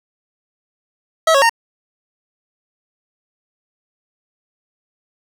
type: tone with pitch steps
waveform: 25% pulse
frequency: 646 / 551 / 921 Hz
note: E5 / C#5 / A#5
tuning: -35 / -11 / -21 cents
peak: -6 dBFS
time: 1.27-1.495 s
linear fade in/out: 5 ms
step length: 75 ms
effects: low-pass 9000 Hz 12 dB/octave + 7-bit